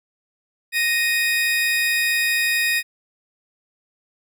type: tone pair together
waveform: 35% pulse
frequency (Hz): 1864.6 / 2489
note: A#6 / D#7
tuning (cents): 0 / 0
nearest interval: perfect fourth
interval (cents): 500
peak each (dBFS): -19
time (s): 0.72-2.83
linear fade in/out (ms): 50
effects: none